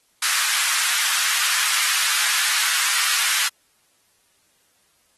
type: high-pass noise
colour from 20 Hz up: pink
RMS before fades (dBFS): -21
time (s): 0.22-3.48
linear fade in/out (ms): 5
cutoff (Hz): 1300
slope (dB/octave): 24
effects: white hiss -63 dBFS RMS until 5.17 s + AAC 32 kbps